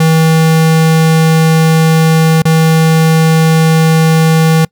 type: tone with dropouts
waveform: square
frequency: 160.7 Hz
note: E3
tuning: 44 cents flat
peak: -6 dBFS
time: 0-4.65 s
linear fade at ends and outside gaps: 5 ms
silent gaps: 2.421-2.452 s
effects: noise-tail reverb RT60 0.1 s tail -25 dB re dry